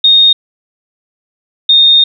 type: tone pair in turn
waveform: sine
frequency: 3700 / 3677 Hz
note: A#7 / A#7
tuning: -14 / -24 cents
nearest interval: unison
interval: 10 cents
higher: first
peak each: -3 dBFS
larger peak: neither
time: 0.04-0.33 / 1.69-2.04 s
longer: second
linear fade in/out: 5 ms
effects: none